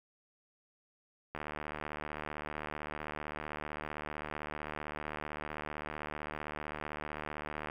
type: click train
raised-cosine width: 0.5 ms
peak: -24 dBFS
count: 481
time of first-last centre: 1.35-7.699 s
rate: 75.6 Hz
effects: 10-bit